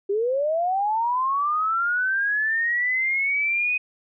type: linear sweep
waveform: sine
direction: up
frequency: 386.5 to 2511 Hz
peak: -20 dBFS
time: 0.09-3.78 s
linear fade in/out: 10 ms
effects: none